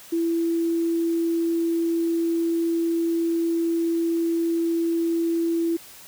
sine tone, 333.9 Hz, E4, 22 cents sharp, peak -20 dBFS, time 0.12-5.77 s, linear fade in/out 10 ms, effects white hiss -45 dBFS RMS until 6.07 s

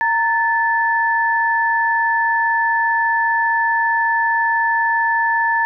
sine tone pair together, 923.8 / 1749 Hz, A#5 / A6, -16 / -11 cents, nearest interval major seventh, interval 1105 cents, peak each -17 dBFS, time 0.01-5.65 s, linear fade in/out 0 ms, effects none

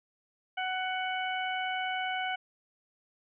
harmonic tone, 745 Hz, F#5, 12 cents sharp, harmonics 1 / 2 / 3 / 4, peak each -33 / -36 / -38 / -39 dBFS, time 0.57-2.36 s, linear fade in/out 10 ms, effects none

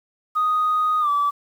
sine tone with pitch glide, 1244.5 to 1154.5 Hz, D#6 to D6, 0 to -30 cents, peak -16 dBFS, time 0.35-1.31 s, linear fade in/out 20 ms, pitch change -130 cents, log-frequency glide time 1-1.09 s, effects tanh soft clip ceiling -13 dBFS + 8-bit

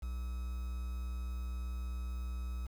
triangle tone with quantisation, 61.74 Hz, B1, in tune, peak -34 dBFS, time 0.02-2.67 s, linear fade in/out 10 ms, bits 9, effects none

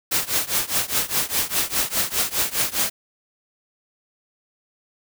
white noise with tremolo, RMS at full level -19 dBFS, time 0.11-2.9 s, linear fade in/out 10 ms, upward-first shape triangle, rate 4.9 Hz, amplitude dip 95%, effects none

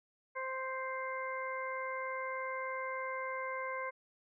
harmonic tone, 523.3 Hz, C5, in tune, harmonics 1 / 2 / 3 / 4, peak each -41 / -40 / -45 / -43 dBFS, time 0.35-3.91 s, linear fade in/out 20 ms, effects none

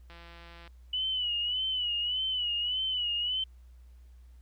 click train, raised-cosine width 0.3 ms, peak -35 dBFS, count 99, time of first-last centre 0.1-0.676 s, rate 170 Hz
sine tone with vibrato, 2960 Hz, F#7, in tune, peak -28 dBFS, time 0.93-3.44 s, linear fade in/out 5 ms, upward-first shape sine, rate 1.7 Hz, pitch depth 73 cents each way
effects added 61 Hz sine -50 dBFS peak until 4.41 s + pink hiss -72 dBFS RMS until 4.41 s

